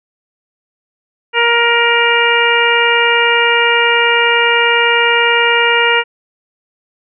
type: harmonic tone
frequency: 470.2 Hz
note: A#4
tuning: 15 cents sharp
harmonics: 1 / 2 / 3 / 4 / 5 / 6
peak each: -16 / -16 / -16 / -16 / -16 / -16 dBFS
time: 1.33-6.04 s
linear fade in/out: 50 ms
effects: none